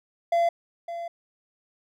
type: tone pair in turn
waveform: triangle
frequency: 682 / 682 Hz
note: F5 / F5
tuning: -41 / -41 cents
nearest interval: unison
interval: 0 cents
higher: neither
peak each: -17 / -29 dBFS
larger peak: first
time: 0.32-0.49 / 0.88-1.08 s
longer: second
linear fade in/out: 5 ms
effects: none